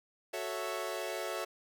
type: chord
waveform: sawtooth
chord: F# minor seventh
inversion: none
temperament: equal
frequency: 370 / 440 / 554.4 / 659.3 Hz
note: F#4 / A4 / C#5 / E5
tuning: 0 / 0 / 0 / 0 cents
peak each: -38 / -38 / -37 / -36 dBFS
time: 0.33-1.45 s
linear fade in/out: 10 ms
effects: none